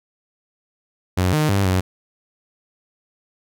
sawtooth tone with pitch steps, 91.7 / 153.1 / 98.9 / 92.8 Hz, F#2 / D#3 / G2 / F#2, -15 / -28 / +16 / +6 cents, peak -12 dBFS, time 1.17-1.81 s, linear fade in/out 10 ms, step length 160 ms, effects none

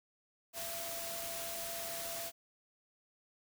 sine tone in noise, 674 Hz, E5, 38 cents sharp, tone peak -45 dBFS, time 0.53-2.32 s, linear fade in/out 50 ms, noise white, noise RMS -42 dBFS, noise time 0.53-2.32 s, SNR -6 dB, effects none

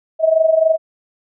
sine tone with amplitude modulation, 642 Hz, E5, 46 cents flat, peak -7 dBFS, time 0.19-0.78 s, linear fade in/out 50 ms, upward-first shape sine, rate 23.6 Hz, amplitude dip 75%, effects none

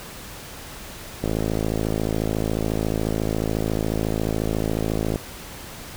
click train, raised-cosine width 2 ms, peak -10 dBFS, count 213, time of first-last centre 1.24-5.159 s, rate 54.1 Hz, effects pink hiss -38 dBFS RMS until 5.96 s

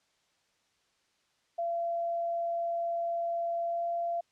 sine tone with pitch glide, 681 to 684.9 Hz, F5 to F5, -44 to -34 cents, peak -29 dBFS, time 1.58-4.21 s, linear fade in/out 10 ms, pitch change +10 cents, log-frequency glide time 3.64-3.86 s, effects white hiss -72 dBFS RMS until 4.31 s + low-pass 6000 Hz 12 dB/octave

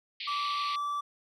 white band-pass noise, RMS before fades -38 dBFS, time 0.2-0.76 s, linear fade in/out 5 ms, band 2000 to 4600 Hz, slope 96 dB/octave
triangle tone, 1161 Hz, D6, 20 cents flat, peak -28 dBFS, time 0.27-1.01 s, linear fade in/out 10 ms
effects none

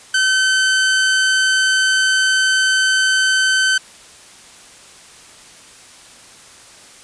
sawtooth tone, 1533 Hz, G6, 39 cents flat, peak -9 dBFS, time 0.14-3.78 s, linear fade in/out 5 ms, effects white hiss -42 dBFS RMS until 7.03 s + resampled to 22050 Hz

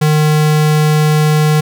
square tone, 152.7 Hz, D#3, 32 cents flat, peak -9 dBFS, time 0.01-1.61 s, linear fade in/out 10 ms, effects none

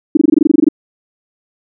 sine tone bursts, 304.8 Hz, D#4, 36 cents flat, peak -3 dBFS, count 13, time 0.15-0.687 s, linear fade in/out 5 ms, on 21 ms, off 22 ms, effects none

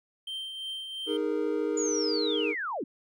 triangle tone with tremolo, 3136 Hz, G7, in tune, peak -31 dBFS, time 0.27-1.17 s, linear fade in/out 5 ms, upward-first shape triangle, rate 2.9 Hz, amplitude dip 45%
triangle chord, D# suspended fourth, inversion none, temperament equal with one note detuned, 311.1 / 412.4 / 466.2 Hz, D#4 / G#4 / A#4, 0 / -12 / 0 cents, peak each -29 dBFS, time 1.06-2.55 s, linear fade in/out 50 ms
sine linear sweep, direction down, 7000 to 213.3 Hz, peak -30 dBFS, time 1.77-2.84 s, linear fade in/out 5 ms
effects none

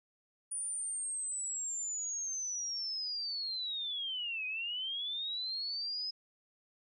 sine linear two-way sweep, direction down then up, 9500 to 2489 to 5110 Hz, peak -35 dBFS, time 0.51-6.11 s, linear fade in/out 10 ms, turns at 4.46 s, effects none

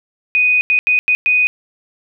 sine tone bursts at uneven times, 2489 Hz, D#7, in tune, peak -10 dBFS, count 5, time 0.35-0.61 / 0.7-0.79 / 0.87-0.99 / 1.08-1.15 / 1.26-1.47 s, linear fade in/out 0 ms, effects none

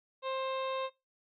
harmonic tone, 528 Hz, C5, 16 cents sharp, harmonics 1 / 2 / 3 / 4 / 5 / 6 / 7 / 8, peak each -35 / -37 / -52 / -52 / -47 / -52 / -47 / -58 dBFS, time 0.22-0.9 s, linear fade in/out 50 ms, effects noise-tail reverb RT60 0.2 s tail -18 dB re dry

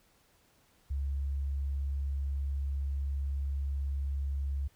sine tone, 69.3 Hz, C#2, in tune, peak -30 dBFS, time 0.9-4.68 s, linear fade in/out 10 ms, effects pink hiss -67 dBFS RMS until 4.75 s

